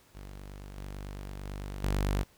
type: tone with level steps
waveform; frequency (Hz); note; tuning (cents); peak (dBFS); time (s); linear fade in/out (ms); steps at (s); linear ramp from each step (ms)
sawtooth; 49; G1; 0; -39 / -35 / -33 / -23; 0.14-2.24; 20; 0.77 / 1.45 / 1.84; 2
effects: pink hiss -62 dBFS RMS until 2.37 s